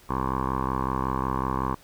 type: tone with low-pass filter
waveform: 10% pulse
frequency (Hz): 65.41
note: C2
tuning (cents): 0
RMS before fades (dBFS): -27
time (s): 0.09-1.75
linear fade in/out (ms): 10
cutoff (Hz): 1100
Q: 6.3
effects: pink hiss -54 dBFS RMS until 1.83 s